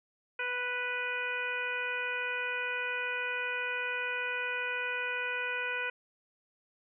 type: harmonic tone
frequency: 493.9 Hz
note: B4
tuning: in tune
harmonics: 1 / 2 / 3 / 4 / 5 / 6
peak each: -41 / -42 / -35 / -41 / -36 / -47 dBFS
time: 0.39-5.9 s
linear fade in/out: 5 ms
effects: none